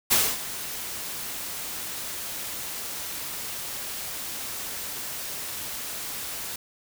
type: noise with ADSR envelope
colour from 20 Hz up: white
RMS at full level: -19 dBFS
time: 0.1-6.56 s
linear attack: 19 ms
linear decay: 250 ms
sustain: -15 dB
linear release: 4 ms
effects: none